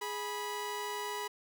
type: tone pair together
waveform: sawtooth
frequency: 415.8 / 981 Hz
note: G#4 / B5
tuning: +2 / -12 cents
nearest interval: octave + minor third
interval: 1486 cents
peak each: -36 / -34 dBFS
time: 0.01-1.28 s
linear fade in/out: 10 ms
effects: none